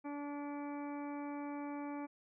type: harmonic tone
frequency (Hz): 288.8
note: D4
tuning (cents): -29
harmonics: 1 / 2 / 3 / 4 / 5 / 6 / 7 / 8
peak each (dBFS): -41 / -50 / -48 / -54 / -60 / -63 / -64 / -57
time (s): 0.04-2.07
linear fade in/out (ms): 20
effects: none